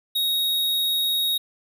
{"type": "tone", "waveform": "square", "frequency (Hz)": 3763, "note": "A#7", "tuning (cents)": 16, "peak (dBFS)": -21, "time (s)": [0.15, 1.38], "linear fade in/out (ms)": 10, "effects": []}